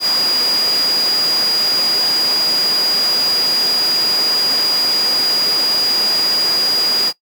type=tone in noise; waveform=sine; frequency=4869 Hz; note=D#8; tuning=38 cents flat; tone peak=-13 dBFS; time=0-7.13 s; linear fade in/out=50 ms; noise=pink; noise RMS=-23 dBFS; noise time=0-7.13 s; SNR=+7 dB; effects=noise-tail reverb RT60 0.1 s tail -19 dB re dry + high-pass 300 Hz 12 dB/octave